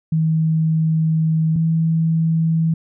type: tone pair in turn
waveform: sine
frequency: 159.6 / 162.48 Hz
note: D#3 / E3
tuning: +44 / -25 cents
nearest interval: unison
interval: 31 cents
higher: second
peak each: -14 / -14 dBFS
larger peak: neither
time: 0.12-1.56 / 1.56-2.74 s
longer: first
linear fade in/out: 5 ms
effects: none